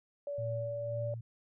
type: tone with pitch glide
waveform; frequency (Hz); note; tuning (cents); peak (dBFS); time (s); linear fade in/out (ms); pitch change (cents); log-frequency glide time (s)
sine; 573 to 582; D5 to D5; -43 to -16; -35; 0.27-1.14; 2; +27; 0.57-1.02
type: tone with tremolo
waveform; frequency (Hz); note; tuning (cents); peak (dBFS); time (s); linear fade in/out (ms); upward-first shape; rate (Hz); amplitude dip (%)
sine; 115; A#2; -23; -35; 0.38-1.21; 5; sine; 1.9; 65
effects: none